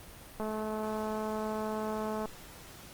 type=click train; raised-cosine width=1 ms; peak=-23 dBFS; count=402; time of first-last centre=0.4-2.256 s; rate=216 Hz; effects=pink hiss -50 dBFS RMS until 2.93 s + Opus 32 kbps